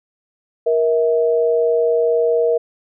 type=tone pair together; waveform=sine; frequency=470.7 / 646.4 Hz; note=A#4 / E5; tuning=+17 / -34 cents; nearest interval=perfect fourth; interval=549 cents; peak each=-14 / -19 dBFS; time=0.66-2.58 s; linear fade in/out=10 ms; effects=none